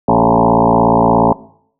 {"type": "tone with frequency modulation", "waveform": "sine", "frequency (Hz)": 554.4, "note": "C#5", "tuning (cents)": 0, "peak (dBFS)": -7, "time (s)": [0.08, 1.33], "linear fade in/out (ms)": 5, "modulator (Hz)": 57, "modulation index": 7.2, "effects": ["noise-tail reverb RT60 0.6 s tail -19 dB re dry"]}